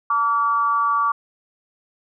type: tone with amplitude modulation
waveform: sine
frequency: 1149 Hz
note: D6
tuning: 38 cents flat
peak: -13 dBFS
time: 0.1-1.12 s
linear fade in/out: 5 ms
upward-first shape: sine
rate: 247 Hz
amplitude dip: 70%
effects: none